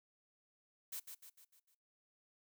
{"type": "noise with echo", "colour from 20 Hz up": "blue", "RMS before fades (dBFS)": -44, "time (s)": [0.92, 1], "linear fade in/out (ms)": 10, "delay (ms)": 150, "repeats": 5, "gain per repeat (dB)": -6, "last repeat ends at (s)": 1.75, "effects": ["noise-tail reverb RT60 0.4 s tail -24 dB re dry"]}